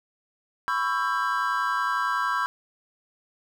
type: chord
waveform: triangle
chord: C# half-diminished seventh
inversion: third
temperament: just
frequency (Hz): 997.9 / 1108.7 / 1330.5 / 1596.6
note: B5 / C#6 / E6 / G6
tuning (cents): +18 / 0 / +16 / +31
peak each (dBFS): -27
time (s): 0.68-2.46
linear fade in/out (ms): 0
effects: 9-bit